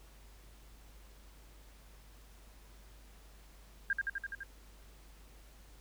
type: tone with echo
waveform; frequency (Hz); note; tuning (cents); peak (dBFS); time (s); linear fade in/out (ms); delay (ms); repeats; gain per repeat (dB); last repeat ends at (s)
sine; 1607; G6; +43; -28; 3.9-3.93; 2; 84; 6; -2; 4.434
effects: added 50 Hz sine -55 dBFS peak until 5.8 s + pink hiss -62 dBFS RMS until 5.8 s